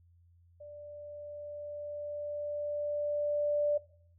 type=tone with level ramp; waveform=sine; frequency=588 Hz; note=D5; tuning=2 cents sharp; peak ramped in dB=-45 to -25 dBFS; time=0.6-3.78 s; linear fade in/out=10 ms; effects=noise-tail reverb RT60 0.6 s tail -20 dB re dry + added 86 Hz sine -60 dBFS peak until 4.18 s